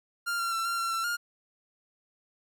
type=tone with pitch steps; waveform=45% pulse; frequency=1396 / 1373 / 1343 / 1378 / 1361 / 1345 / 1414 Hz; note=F6 / F6 / E6 / F6 / F6 / E6 / F6; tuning=-1 / -30 / +32 / -24 / -45 / +34 / +21 cents; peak=-28 dBFS; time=0.26-1.17 s; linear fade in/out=20 ms; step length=130 ms; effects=none